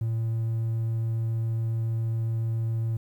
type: tone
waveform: triangle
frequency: 113.4 Hz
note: A#2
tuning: 47 cents flat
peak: -22 dBFS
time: 0.01-2.97 s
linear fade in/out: 5 ms
effects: tanh soft clip ceiling -18 dBFS + 10-bit